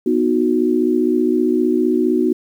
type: chord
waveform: sine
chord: B major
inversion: none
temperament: equal with one note detuned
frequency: 246.9 / 311.1 / 366.4 Hz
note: B3 / D#4 / F#4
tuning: 0 / 0 / -17 cents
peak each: -18 / -18 / -17 dBFS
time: 0.06-2.33 s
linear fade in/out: 5 ms
effects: 8-bit